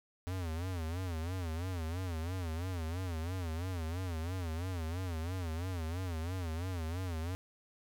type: tone with vibrato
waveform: square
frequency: 86.3 Hz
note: F2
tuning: 20 cents flat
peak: -36 dBFS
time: 0.27-7.35 s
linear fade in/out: 0 ms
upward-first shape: sine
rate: 3 Hz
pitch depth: 150 cents each way
effects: none